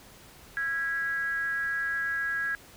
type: tone with frequency modulation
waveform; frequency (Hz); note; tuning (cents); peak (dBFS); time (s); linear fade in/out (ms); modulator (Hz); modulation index
sine; 1649; G#6; -13; -27; 0.57-2.55; 0; 303; 0.46
effects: pink hiss -52 dBFS RMS until 2.76 s